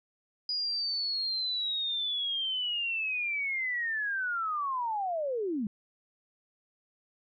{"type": "linear sweep", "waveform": "sine", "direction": "down", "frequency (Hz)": [4926, 193.4], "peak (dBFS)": -29, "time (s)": [0.49, 5.67], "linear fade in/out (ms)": 2, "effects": []}